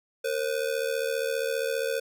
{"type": "ring-modulated tone", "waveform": "square", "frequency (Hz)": 498.9, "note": "B4", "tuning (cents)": 17, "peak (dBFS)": -24, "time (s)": [0.24, 2], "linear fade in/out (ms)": 10, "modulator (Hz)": 37.5, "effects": []}